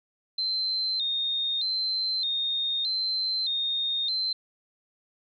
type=tone with vibrato; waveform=sine; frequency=3886 Hz; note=B7; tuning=29 cents flat; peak=-25 dBFS; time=0.38-4.33 s; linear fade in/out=5 ms; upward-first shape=square; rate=0.81 Hz; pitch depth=92 cents each way; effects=none